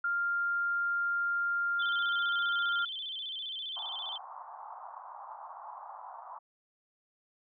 sine tone, 1396.9 Hz, F6, in tune, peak -28 dBFS, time 0.04-2.85 s, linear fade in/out 5 ms
sine tone with vibrato, 3297 Hz, G#7, 13 cents flat, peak -36 dBFS, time 1.79-4.18 s, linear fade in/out 10 ms, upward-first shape square, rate 15 Hz, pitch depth 90 cents each way
white band-pass noise, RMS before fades -46 dBFS, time 3.76-6.39 s, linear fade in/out 10 ms, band 740 to 1100 Hz, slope 48 dB/octave
effects none

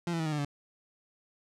30% pulse tone with pitch steps, 172.2 / 166.05 / 160.11 / 154.39 / 148.87 / 143.55 Hz, F3 / E3 / D#3 / D#3 / D3 / D3, -24 / +13 / +50 / -13 / +24 / -39 cents, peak -27 dBFS, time 0.07-0.448 s, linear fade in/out 2 ms, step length 63 ms, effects low-pass 8000 Hz 12 dB/octave

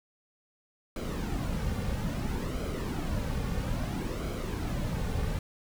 brown noise with flanger, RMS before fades -32 dBFS, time 0.96-5.39 s, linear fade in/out 2 ms, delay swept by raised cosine 1.1 to 3.1 ms, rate 0.6 Hz, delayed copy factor -0.55, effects none

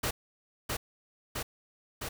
pink noise with echo, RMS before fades -31 dBFS, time 0.03-0.11 s, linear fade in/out 10 ms, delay 660 ms, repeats 3, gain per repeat -2 dB, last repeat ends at 2.09 s, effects none

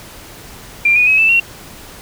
sine tone with pitch steps, 2381 / 2465 / 2552 / 2642 / 2735 Hz, D7 / D#7 / D#7 / E7 / F7, +23 / -17 / +43 / +3 / -37 cents, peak -8 dBFS, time 0.85-1.4 s, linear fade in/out 5 ms, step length 110 ms, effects pink hiss -36 dBFS RMS until 2.01 s

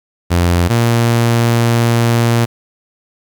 sawtooth tone pair in turn, 87.1 / 117.26 Hz, F2 / A#2, -4 / +11 cents, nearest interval perfect fourth, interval 515 cents, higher second, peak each -6 dBFS, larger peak neither, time 0.3-0.69 / 0.69-2.46 s, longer second, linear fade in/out 20 ms, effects 7-bit

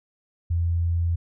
sine tone, 84.9 Hz, F2, 48 cents flat, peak -20 dBFS, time 0.5-1.16 s, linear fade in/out 10 ms, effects none

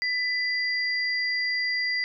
sine tone pair together, 1996 / 4765 Hz, B6 / D8, +18 / +24 cents, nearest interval octave + minor third, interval 1506 cents, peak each -25 / -30 dBFS, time 0.02-2.04 s, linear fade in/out 0 ms, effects none

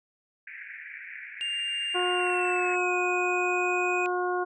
pink band-pass noise, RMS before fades -42 dBFS, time 0.47-2.76 s, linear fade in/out 5 ms, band 1600 to 2400 Hz, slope 96 dB/octave
triangle tone with pitch glide, 2800 to 2495 Hz, F7 to D#7, +4 to +4 cents, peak -27 dBFS, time 1.41-4.06 s, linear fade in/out 0 ms, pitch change -200 cents, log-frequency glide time 2.14-2.94 s
harmonic tone, 360 Hz, F#4, 47 cents flat, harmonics 1 / 2 / 3 / 4, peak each -28 / -31 / -33 / -34 dBFS, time 1.94-4.45 s, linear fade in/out 20 ms
effects resampled to 22050 Hz

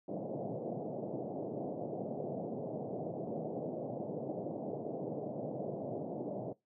white band-pass noise, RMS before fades -40 dBFS, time 0.08-6.53 s, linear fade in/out 5 ms, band 120 to 680 Hz, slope 48 dB/octave, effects noise-tail reverb RT60 0.2 s tail -22 dB re dry

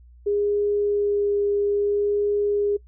sine tone with vibrato, 408.8 Hz, G#4, 27 cents flat, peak -19 dBFS, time 0.26-2.77 s, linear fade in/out 10 ms, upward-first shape sine, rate 0.61 Hz, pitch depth 9 cents each way, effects noise-tail reverb RT60 0.1 s tail -22 dB re dry + added 60 Hz sine -46 dBFS peak until 2.87 s

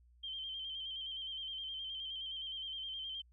sine tone with vibrato, 3136 Hz, G7, in tune, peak -40 dBFS, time 0.23-3.22 s, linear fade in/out 10 ms, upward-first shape square, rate 9.6 Hz, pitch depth 35 cents each way, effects added 60 Hz sine -62 dBFS peak until 3.32 s

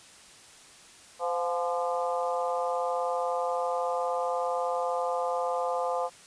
harmonic tone with a mistuned harmonic, 171.9 Hz, F3, 27 cents flat, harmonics 3 / 4 / 5 / 6 / 7, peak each -30 / -32 / -34 / -36 / -37 dBFS, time 1.19-6.1 s, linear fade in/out 50 ms, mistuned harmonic 4, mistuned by +48 cents, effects white hiss -52 dBFS RMS until 6.26 s + resampled to 22050 Hz

